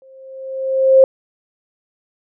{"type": "tone with exponential growth", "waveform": "sine", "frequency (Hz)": 530, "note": "C5", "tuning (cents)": 22, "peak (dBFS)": -3, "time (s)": [0.02, 1.04], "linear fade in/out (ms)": 1, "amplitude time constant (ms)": 220, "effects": []}